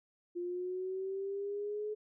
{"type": "linear sweep", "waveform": "sine", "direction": "up", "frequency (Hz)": [348.4, 426.9], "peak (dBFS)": -35, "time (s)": [0.35, 1.95], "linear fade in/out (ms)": 20, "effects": []}